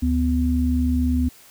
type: tone pair together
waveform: sine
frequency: 73.52 / 250.1 Hz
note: D2 / B3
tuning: +2 / +22 cents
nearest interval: octave + major sixth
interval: 2120 cents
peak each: -20 dBFS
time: 0.02-1.29 s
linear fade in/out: 10 ms
effects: white hiss -49 dBFS RMS until 1.5 s